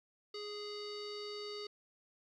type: tone with low-pass filter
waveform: square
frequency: 415.3 Hz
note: G#4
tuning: in tune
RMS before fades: -44 dBFS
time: 0.34-1.67 s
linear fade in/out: 5 ms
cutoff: 4400 Hz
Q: 8.7
effects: 13-bit